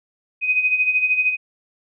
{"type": "tone with tremolo", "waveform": "sine", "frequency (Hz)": 2506, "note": "D#7", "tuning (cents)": 12, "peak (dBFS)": -13, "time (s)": [0.41, 1.37], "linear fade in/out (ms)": 50, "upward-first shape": "sine", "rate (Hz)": 13, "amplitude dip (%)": 65, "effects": []}